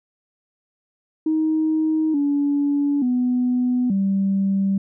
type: tone with pitch steps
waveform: sine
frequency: 314.3 / 285.9 / 248.6 / 195.2 Hz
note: D#4 / D4 / B3 / G3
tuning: +18 / -46 / +12 / -7 cents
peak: -16 dBFS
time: 1.26-4.78 s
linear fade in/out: 5 ms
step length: 880 ms
effects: tanh soft clip ceiling -12 dBFS